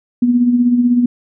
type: tone with tremolo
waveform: sine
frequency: 243.3 Hz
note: B3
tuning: 26 cents flat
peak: -7 dBFS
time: 0.22-1.06 s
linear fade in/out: 5 ms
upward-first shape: sine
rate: 16 Hz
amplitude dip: 50%
effects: none